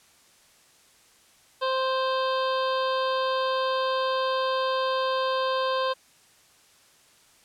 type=harmonic tone; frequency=523.3 Hz; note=C5; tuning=in tune; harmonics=1 / 2 / 3 / 5 / 6 / 7 / 8 / 9; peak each=-26 / -27 / -35 / -41 / -38 / -38 / -42 / -43 dBFS; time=1.61-5.94 s; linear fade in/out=20 ms; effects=white hiss -58 dBFS RMS until 7.44 s + low-pass 10000 Hz 12 dB/octave